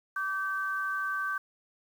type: tone pair together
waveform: sine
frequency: 1158.9 / 1547 Hz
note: D6 / G6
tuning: -23 / -23 cents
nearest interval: perfect fourth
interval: 500 cents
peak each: -33 / -31 dBFS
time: 0.16-1.38 s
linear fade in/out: 5 ms
effects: 9-bit